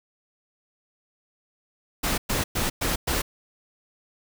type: noise bursts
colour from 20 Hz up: pink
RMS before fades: -25 dBFS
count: 5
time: 2.03-3.22 s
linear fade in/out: 10 ms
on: 150 ms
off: 110 ms
effects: none